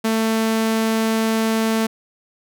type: tone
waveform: sawtooth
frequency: 222.6 Hz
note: A3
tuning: 20 cents sharp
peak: -13 dBFS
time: 0.04-1.87 s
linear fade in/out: 10 ms
effects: none